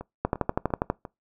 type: two click trains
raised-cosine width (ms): 1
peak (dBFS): -9 / -22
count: 9 / 4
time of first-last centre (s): 0.25-0.9 / 0.01-1.052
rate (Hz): 12.3 / 2.88
effects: noise-tail reverb RT60 0.2 s tail -23 dB re dry